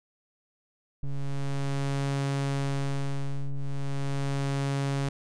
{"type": "ring-modulated tone", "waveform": "square", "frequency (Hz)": 69.3, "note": "C#2", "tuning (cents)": 0, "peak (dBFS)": -24, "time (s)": [1.03, 5.09], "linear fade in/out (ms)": 5, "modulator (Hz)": 69.5, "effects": ["resampled to 22050 Hz"]}